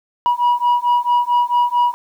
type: beating tone pair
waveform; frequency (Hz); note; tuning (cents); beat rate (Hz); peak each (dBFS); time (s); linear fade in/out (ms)
sine; 966 / 970.5; B5 / B5; -39 / -31; 4.5; -14; 0.26-1.94; 0
effects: tanh soft clip ceiling -10 dBFS + 8-bit